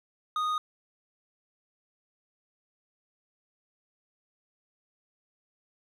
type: tone with hard clipping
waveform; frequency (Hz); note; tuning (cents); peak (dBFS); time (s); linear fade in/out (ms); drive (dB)
sine; 1239; D#6; -8; -28; 0.36-0.58; 2; 6
effects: none